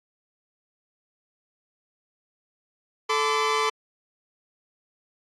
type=tone cluster; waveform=sawtooth; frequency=437.9 / 1019 / 1165 Hz; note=A4 / C6 / D6; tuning=-8 / -46 / -14 cents; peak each=-22 dBFS; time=3.09-3.7 s; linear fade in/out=10 ms; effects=low-pass 6000 Hz 12 dB/octave + AAC 64 kbps